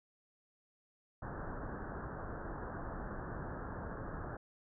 pink low-pass noise, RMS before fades -43 dBFS, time 1.22-4.37 s, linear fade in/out 5 ms, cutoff 1700 Hz, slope 96 dB/octave, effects none

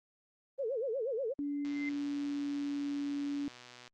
sine tone with vibrato, 492.8 Hz, B4, 4 cents flat, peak -32 dBFS, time 0.58-1.34 s, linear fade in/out 20 ms, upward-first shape sine, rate 8.3 Hz, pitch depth 230 cents each way
sine tone with pitch glide, 287.1 to 285.1 Hz, D4 to C#4, -39 to +49 cents, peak -33 dBFS, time 1.39-3.48 s, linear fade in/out 0 ms, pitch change -12 cents, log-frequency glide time 1.49-2.98 s
sine tone with exponential growth, 2074 Hz, C7, 16 cents flat, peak -36 dBFS, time 1.43-1.89 s, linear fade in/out 1 ms, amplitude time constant 98 ms
click train, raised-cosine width 0.2 ms, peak -34 dBFS, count 275, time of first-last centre 1.65-3.878 s, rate 123 Hz
effects Opus 24 kbps

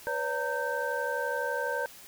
sine tone cluster, 494.1 / 566 / 919 / 1557 Hz, B4 / C#5 / A#5 / G6, +1 / +36 / -25 / -12 cents, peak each -34 / -34 / -35 / -33 dBFS, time 0.07-1.86 s, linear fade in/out 0 ms, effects white hiss -50 dBFS RMS until 2.07 s

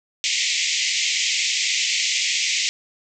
pink band-pass noise, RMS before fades -22 dBFS, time 0.24-2.69 s, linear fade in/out 0 ms, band 2000 to 7500 Hz, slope 96 dB/octave, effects none

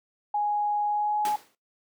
sine tone with pitch glide, 830.6 to 840.7 Hz, G#5 to G#5, 0 to +21 cents, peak -23 dBFS, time 0.34-1.36 s, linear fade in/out 5 ms, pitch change +21 cents, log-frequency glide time 0.86-1.19 s
pink noise with exponential decay, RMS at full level -31 dBFS, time 1.25-1.55 s, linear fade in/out 1 ms, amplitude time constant 65 ms
effects noise-tail reverb RT60 0.2 s tail -19 dB re dry + high-pass 300 Hz 12 dB/octave

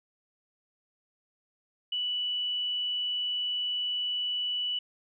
sine tone, 2960 Hz, F#7, in tune, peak -28 dBFS, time 1.92-4.79 s, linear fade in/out 5 ms, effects none

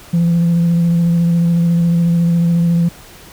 sine tone with vibrato, 170 Hz, F3, 46 cents flat, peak -8 dBFS, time 0.13-2.89 s, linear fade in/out 10 ms, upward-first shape square, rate 14 Hz, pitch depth 14 cents each way, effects tanh soft clip ceiling -8 dBFS + pink hiss -39 dBFS RMS until 3.32 s

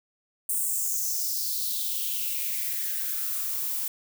violet noise with high-pass filter sweep, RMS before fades -29 dBFS, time 0.49-3.88 s, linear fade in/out 2 ms, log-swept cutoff 9100 to 860 Hz, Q 3.9, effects none

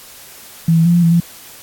sine tone with pitch steps, 165 / 164 / 172.1 / 173.7 / 166.8 / 170.6 Hz, E3 / E3 / F3 / F3 / E3 / F3, +2 / -9 / -25 / -9 / +21 / -40 cents, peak -8 dBFS, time 0.68-1.202 s, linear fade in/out 5 ms, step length 87 ms, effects white hiss -38 dBFS RMS until 1.62 s + AAC 64 kbps

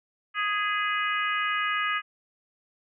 harmonic tone with a mistuned harmonic, 415.3 Hz, G#4, in tune, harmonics 3 / 4 / 5 / 6 / 7, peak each -28 / -30 / -32 / -34 / -35 dBFS, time 0.34-2.02 s, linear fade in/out 50 ms, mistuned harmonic 5, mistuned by -32 cents, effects none

